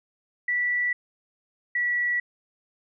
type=tone pair in turn; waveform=sine; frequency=1959 / 1943.2 Hz; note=B6 / B6; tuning=-15 / -29 cents; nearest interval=unison; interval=14 cents; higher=first; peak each=-22 dBFS; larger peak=neither; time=0.48-0.93 / 1.75-2.2 s; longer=neither; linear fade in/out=5 ms; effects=none